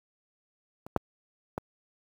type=clicks; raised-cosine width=1 ms; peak=-28 / -9 / -17 dBFS; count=3; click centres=0.865 / 0.963 / 1.579 s; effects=high-pass 60 Hz 12 dB/octave + 8-bit